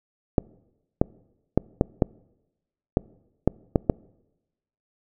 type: clicks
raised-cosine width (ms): 2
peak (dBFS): -4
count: 9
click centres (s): 0.382 / 1.015 / 1.576 / 1.811 / 2.022 / 2.971 / 3.476 / 3.758 / 3.898
effects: noise-tail reverb RT60 1.0 s tail -25 dB re dry